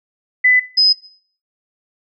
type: tone pair in turn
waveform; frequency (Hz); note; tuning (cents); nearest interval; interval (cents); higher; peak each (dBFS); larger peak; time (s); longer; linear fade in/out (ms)
sine; 2002 / 5045; B6 / D#8; +23 / +23; octave + major third; 1600; second; -8 / -9; first; 0.44-0.6 / 0.77-0.93; neither; 10
effects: noise-tail reverb RT60 0.5 s tail -19 dB re dry